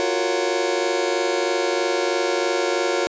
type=chord; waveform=sawtooth; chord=Gb major seventh; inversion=third; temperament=just; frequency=346.9 / 370 / 462.5 / 555 Hz; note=F4 / Gb4 / Bb4 / Db5; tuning=-12 / 0 / -14 / +2 cents; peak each=-21 dBFS; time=0-3.07 s; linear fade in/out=0 ms; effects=resampled to 16000 Hz